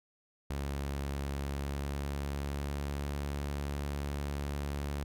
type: tone with pitch glide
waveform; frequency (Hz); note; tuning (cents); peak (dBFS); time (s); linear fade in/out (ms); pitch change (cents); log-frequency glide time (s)
sawtooth; 69.9 to 71.41; C#2 to D2; +15 to -48; -30; 0.5-5.04; 5; +37; 1.34-3.22
effects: none